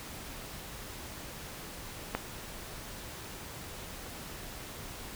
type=click; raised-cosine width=0.5 ms; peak=-15 dBFS; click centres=2.15 s; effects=pink hiss -44 dBFS RMS until 5.15 s